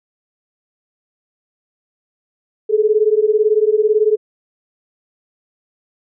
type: beating tone pair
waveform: sine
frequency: 419.5 / 437.5 Hz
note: G#4 / A4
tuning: +17 / -10 cents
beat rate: 18 Hz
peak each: -14 dBFS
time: 2.69-4.17 s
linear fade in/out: 20 ms
effects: none